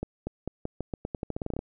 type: accelerating click train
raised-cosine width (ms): 2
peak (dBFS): -18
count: 17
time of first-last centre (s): 0.03-1.591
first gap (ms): 240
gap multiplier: 0.86
effects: none